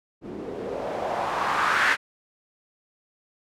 blue noise with low-pass filter sweep, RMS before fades -26 dBFS, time 0.21-1.97 s, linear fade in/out 50 ms, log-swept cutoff 280 to 1800 Hz, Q 2.7, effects none

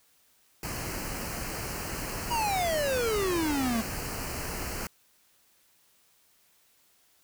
pink band-stop noise, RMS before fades -35 dBFS, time 0.63-4.87 s, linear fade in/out 2 ms, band 3000 to 4200 Hz, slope 96 dB/octave
square exponential sweep, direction down, 977 to 217.4 Hz, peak -27 dBFS, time 2.3-3.82 s, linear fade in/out 20 ms
effects white hiss -65 dBFS RMS until 7.23 s

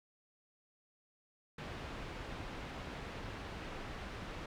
pink low-pass noise, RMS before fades -45 dBFS, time 1.58-4.46 s, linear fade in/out 5 ms, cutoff 3000 Hz, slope 12 dB/octave, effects none

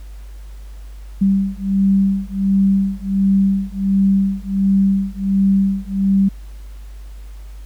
sine beating tone pair, 194.4 / 195.8 Hz, G3 / G3, -14 / -2 cents, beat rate 1.4 Hz, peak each -16 dBFS, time 1.21-6.29 s, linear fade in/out 10 ms, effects added 50 Hz sine -31 dBFS peak until 7.65 s + pink hiss -51 dBFS RMS until 7.65 s

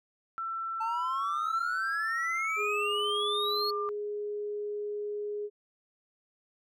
sine tone with pitch glide, 1340 to 1193.8 Hz, E6 to D6, +28 to +28 cents, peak -32 dBFS, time 0.38-3.89 s, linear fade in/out 0 ms, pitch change -200 cents, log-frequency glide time 2.37-2.94 s
triangle exponential sweep, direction up, 880 to 4394 Hz, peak -29 dBFS, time 0.8-3.71 s, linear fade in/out 10 ms
sine tone, 415.3 Hz, G#4, in tune, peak -32 dBFS, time 2.56-5.5 s, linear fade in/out 50 ms
effects none

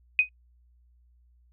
sine tone with exponential decay, 2500 Hz, D#7, 8 cents sharp, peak -13 dBFS, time 0.19-0.29 s, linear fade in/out 1 ms, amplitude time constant 21 ms, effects noise-tail reverb RT60 0.1 s tail -26 dB re dry + added 60 Hz sine -58 dBFS peak until 1.52 s

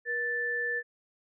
sine tone pair together, 479.8 / 1760 Hz, A#4 / A6, +50 / 0 cents, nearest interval octave + major seventh, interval 2250 cents, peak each -36 / -29 dBFS, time 0.05-0.83 s, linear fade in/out 50 ms, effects none

